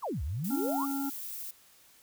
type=exponential two-way sweep; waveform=sine; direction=down then up; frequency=1253 to 63 to 1253 Hz; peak=-31 dBFS; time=0.02-0.86 s; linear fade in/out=20 ms; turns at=0.23 s
type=noise; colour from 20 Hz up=violet; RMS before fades=-40 dBFS; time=0.44-1.51 s; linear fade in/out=5 ms
type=harmonic tone; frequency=276.3 Hz; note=C#4; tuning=6 cents flat; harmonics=1 / 3 / 5; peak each=-31 / -41 / -45 dBFS; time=0.5-1.1 s; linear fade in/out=10 ms
effects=white hiss -60 dBFS RMS until 2.02 s